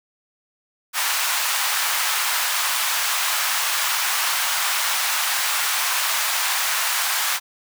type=high-pass noise; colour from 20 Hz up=pink; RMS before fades=-22 dBFS; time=0.93-7.4 s; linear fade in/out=50 ms; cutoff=920 Hz; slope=24 dB/octave; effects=none